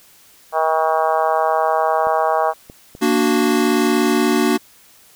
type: harmonic tone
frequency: 159.4 Hz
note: D#3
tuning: 42 cents sharp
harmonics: 3 / 4 / 5 / 6 / 7 / 8 / 9 / 10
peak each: -24 / -19 / -19 / -24 / -22 / -29 / -32 / -34 dBFS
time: 0.52-2.54 s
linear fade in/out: 50 ms
type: clicks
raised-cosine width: 2 ms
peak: -23 dBFS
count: 3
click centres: 2.07 / 2.699 / 2.951 s
type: chord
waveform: square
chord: Bb augmented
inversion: none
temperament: equal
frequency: 233.1 / 293.7 / 370 Hz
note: Bb3 / D4 / F#4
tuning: 0 / 0 / 0 cents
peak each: -19 dBFS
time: 3.01-4.58 s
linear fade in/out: 20 ms
effects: white hiss -49 dBFS RMS until 5.15 s